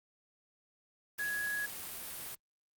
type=tone in noise; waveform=sine; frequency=1672 Hz; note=G#6; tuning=11 cents sharp; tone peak=-33 dBFS; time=1.19-1.66 s; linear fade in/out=5 ms; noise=white; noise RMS=-43 dBFS; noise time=1.18-2.35 s; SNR=+7 dB; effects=Opus 32 kbps